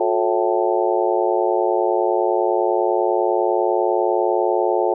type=harmonic tone with a mistuned harmonic; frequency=110 Hz; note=A2; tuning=in tune; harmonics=3 / 4 / 5 / 6 / 7 / 8; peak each=-21 / -22 / -23 / -24 / -24 / -25 dBFS; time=0-4.94 s; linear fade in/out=5 ms; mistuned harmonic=3; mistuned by=+150 cents; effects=none

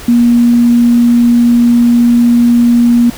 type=tone; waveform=sine; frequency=238.1 Hz; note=A#3; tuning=37 cents sharp; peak=-4 dBFS; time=0.08-3.1 s; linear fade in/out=5 ms; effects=pink hiss -29 dBFS RMS until 3.17 s

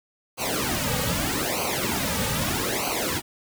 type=noise with flanger; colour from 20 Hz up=pink; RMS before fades=-26 dBFS; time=0.37-3.22 s; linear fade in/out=50 ms; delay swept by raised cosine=0.56 to 2.96 ms; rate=0.8 Hz; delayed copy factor=-1; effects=none

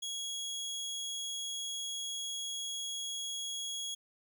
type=tone; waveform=25% pulse; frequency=3322 Hz; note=G#7; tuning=in tune; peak=-33 dBFS; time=0.02-3.95 s; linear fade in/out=10 ms; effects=none

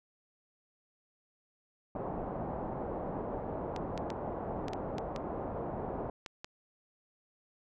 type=low-pass noise; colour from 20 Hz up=white; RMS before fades=-38 dBFS; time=1.95-6.1 s; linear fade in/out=2 ms; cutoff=820 Hz; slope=24 dB/octave
type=clicks; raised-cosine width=0.2 ms; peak=-24 dBFS; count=9; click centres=3.763 / 3.977 / 4.103 / 4.683 / 4.734 / 4.983 / 5.162 / 6.262 / 6.445 s
effects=none

